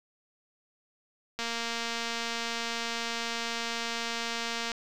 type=click train; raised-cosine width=0.2 ms; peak=-16 dBFS; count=773; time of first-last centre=1.39-4.718 s; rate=232 Hz; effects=8-bit